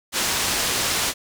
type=low-pass noise; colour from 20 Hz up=white; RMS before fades=-23 dBFS; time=0.12-1.14 s; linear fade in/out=50 ms; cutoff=7700 Hz; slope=12 dB/octave; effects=none